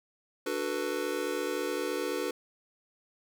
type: chord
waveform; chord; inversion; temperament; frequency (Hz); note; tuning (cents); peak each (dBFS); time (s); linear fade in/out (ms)
square; B minor seventh; first; just; 296.3 / 370.4 / 444.5 / 493.9; D4 / F#4 / A4 / B4; +15 / +2 / +18 / 0; -38 / -36 / -37 / -36; 0.46-2.31; 5
effects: none